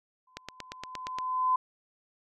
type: tone with exponential growth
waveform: sine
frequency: 1020 Hz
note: C6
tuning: 44 cents flat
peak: -21 dBFS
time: 0.27-1.56 s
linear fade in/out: 5 ms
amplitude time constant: 280 ms
type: click train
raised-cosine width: 0.2 ms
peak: -19 dBFS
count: 8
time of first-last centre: 0.37-1.186 s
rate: 8.58 Hz
effects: none